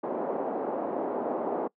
white band-pass noise, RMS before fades -31 dBFS, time 0.03-1.68 s, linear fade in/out 10 ms, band 250 to 760 Hz, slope 24 dB/octave, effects noise-tail reverb RT60 0.1 s tail -23 dB re dry

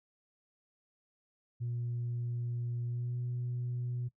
sine tone with pitch glide, 119.9 to 122.49 Hz, A#2 to B2, +49 to -14 cents, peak -32 dBFS, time 1.6-4.09 s, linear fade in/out 20 ms, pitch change +37 cents, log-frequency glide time 2.86-3.17 s, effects noise-tail reverb RT60 0.1 s tail -19 dB re dry + tanh soft clip ceiling -30 dBFS

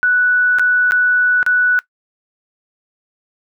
sine tone with dropouts, 1480 Hz, F#6, in tune, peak -10 dBFS, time 0.03-1.79 s, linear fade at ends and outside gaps 0 ms, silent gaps 0.586-0.595 / 0.91-0.92 / 1.429-1.464 s, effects noise-tail reverb RT60 0.1 s tail -20 dB re dry

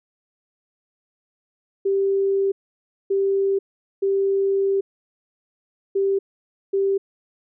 sine tone bursts at uneven times, 392 Hz, G4, in tune, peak -17 dBFS, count 5, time 1.85-2.52 / 3.1-3.59 / 4.02-4.81 / 5.95-6.19 / 6.73-6.98 s, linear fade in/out 10 ms, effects none

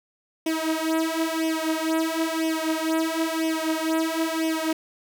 sawtooth tone with flanger, 321.6 Hz, E4, 43 cents flat, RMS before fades -25 dBFS, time 0.46-4.73 s, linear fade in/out 5 ms, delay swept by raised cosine 0.34 to 6.14 ms, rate 1 Hz, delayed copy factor +0.9, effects none

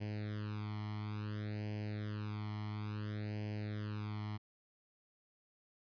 sawtooth tone with flanger, 105.3 Hz, G#2, 24 cents sharp, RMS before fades -41 dBFS, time 0-4.38 s, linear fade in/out 20 ms, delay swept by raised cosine 0.4 to 0.96 ms, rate 0.58 Hz, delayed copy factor +0.9, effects resampled to 11025 Hz

